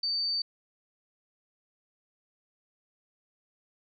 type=tone; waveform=sine; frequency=4588 Hz; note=D8; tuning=41 cents flat; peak=-27 dBFS; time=0.03-0.42 s; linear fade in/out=5 ms; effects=none